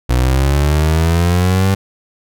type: linear sweep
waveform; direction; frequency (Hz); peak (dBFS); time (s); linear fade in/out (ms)
30% pulse; up; 60.2 to 98; -8; 0.09-1.75; 10
effects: none